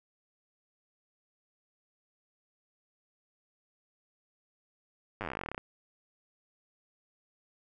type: slowing click train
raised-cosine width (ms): 0.5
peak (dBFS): -21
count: 21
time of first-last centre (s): 5.21-5.579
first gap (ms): 9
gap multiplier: 1.07
effects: none